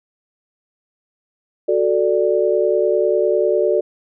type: chord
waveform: sine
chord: D major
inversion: first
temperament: equal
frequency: 370 / 440 / 587.3 Hz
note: F#4 / A4 / D5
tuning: 0 / 0 / 0 cents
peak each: -18 dBFS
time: 1.68-3.81 s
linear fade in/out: 10 ms
effects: none